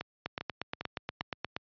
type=two click trains; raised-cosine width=0.3 ms; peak=-20 / -17 dBFS; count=4 / 12; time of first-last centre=0.01-1.21 / 0.26-1.565 s; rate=2.5 / 8.43 Hz; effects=high-pass 80 Hz 12 dB/octave + resampled to 11025 Hz